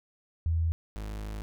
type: tone pair in turn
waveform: sine / 40% pulse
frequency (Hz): 82.2 / 52.36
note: E2 / G#1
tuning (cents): -4 / +15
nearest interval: minor sixth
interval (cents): 781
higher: first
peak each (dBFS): -24 / -34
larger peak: first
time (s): 0.46-0.72 / 0.96-1.42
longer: second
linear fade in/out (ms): 0
effects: none